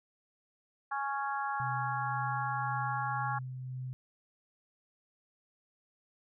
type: harmonic tone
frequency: 277.2 Hz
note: C#4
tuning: in tune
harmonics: 3 / 4 / 5 / 6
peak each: -35 / -37 / -39 / -41 dBFS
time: 0.91-3.39 s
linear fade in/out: 10 ms
type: tone with tremolo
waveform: sine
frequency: 128.5 Hz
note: C3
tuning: 31 cents flat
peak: -36 dBFS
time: 1.6-3.93 s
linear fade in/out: 0 ms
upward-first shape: sine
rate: 1.9 Hz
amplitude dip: 25%
effects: none